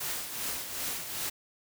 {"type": "noise with tremolo", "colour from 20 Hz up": "white", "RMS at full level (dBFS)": -33, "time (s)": [0, 1.3], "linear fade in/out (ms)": 10, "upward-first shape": "triangle", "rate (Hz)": 2.6, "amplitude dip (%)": 60, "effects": []}